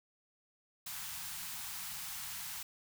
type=band-stop noise; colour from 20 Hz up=white; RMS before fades=-43 dBFS; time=0.86-2.63 s; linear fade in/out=5 ms; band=200 to 750 Hz; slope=48 dB/octave; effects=none